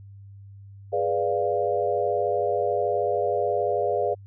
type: chord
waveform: sine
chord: G# diminished seventh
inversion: none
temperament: equal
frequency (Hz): 415.3 / 493.9 / 587.3 / 698.5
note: G#4 / B4 / D5 / F5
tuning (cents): 0 / 0 / 0 / 0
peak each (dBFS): -27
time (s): 0.92-4.15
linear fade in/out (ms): 20
effects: added 99 Hz sine -42 dBFS peak until 4.26 s